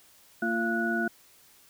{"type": "tone cluster", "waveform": "sine", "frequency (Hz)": [228.9, 344.8, 690, 1469], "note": ["A#3", "F4", "F5", "F#6"], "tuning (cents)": [-31, -22, -21, -13], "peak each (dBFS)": [-30, -32, -34, -29], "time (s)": [0.42, 1.08], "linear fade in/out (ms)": 5, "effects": ["white hiss -58 dBFS RMS until 1.69 s"]}